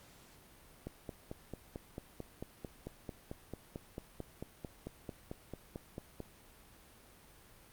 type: click train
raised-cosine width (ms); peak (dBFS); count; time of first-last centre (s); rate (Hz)
2; -28; 25; 0.87-6.203; 4.5
effects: pink hiss -60 dBFS RMS until 7.72 s + Opus 48 kbps